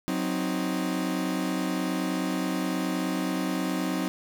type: chord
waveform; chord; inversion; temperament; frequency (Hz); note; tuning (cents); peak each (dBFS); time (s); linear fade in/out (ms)
40% pulse; C diminished; second; equal; 185 / 261.6 / 311.1; Gb3 / C4 / Eb4; 0 / 0 / 0; -30; 0.08-4.08; 0
effects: none